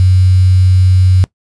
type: tone with quantisation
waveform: sine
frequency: 92.5 Hz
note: F#2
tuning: in tune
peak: -5 dBFS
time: 0-1.24 s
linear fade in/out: 0 ms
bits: 5
effects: noise-tail reverb RT60 0.1 s tail -20 dB re dry + resampled to 22050 Hz